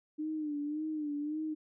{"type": "tone with vibrato", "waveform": "sine", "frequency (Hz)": 301.4, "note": "D4", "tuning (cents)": 45, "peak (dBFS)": -33, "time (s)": [0.18, 1.55], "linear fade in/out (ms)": 20, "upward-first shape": "sine", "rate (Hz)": 1.8, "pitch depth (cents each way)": 67, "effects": []}